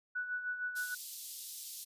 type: tone with tremolo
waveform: sine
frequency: 1480 Hz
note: F#6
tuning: in tune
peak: -33 dBFS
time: 0.15-0.95 s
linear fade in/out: 10 ms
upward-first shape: sine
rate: 6.5 Hz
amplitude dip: 60%
type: high-pass noise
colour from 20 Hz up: white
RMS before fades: -44 dBFS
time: 0.75-1.85 s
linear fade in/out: 20 ms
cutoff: 3700 Hz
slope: 24 dB/octave
effects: resampled to 32000 Hz